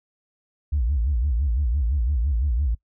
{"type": "tone with vibrato", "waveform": "sine", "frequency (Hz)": 64.2, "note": "C2", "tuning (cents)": -32, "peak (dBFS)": -18, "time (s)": [0.72, 2.75], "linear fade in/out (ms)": 10, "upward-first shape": "sine", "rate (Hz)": 5.9, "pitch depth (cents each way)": 270, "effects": ["noise-tail reverb RT60 0.1 s tail -23 dB re dry", "tanh soft clip ceiling -15 dBFS"]}